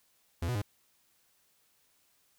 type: tone with pitch steps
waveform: 45% pulse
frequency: 84.9 / 123.6 / 102.7 Hz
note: F2 / B2 / G#2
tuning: -48 / +2 / -19 cents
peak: -30 dBFS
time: 0.42-0.618 s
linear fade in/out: 5 ms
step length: 66 ms
effects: white hiss -70 dBFS RMS until 2.38 s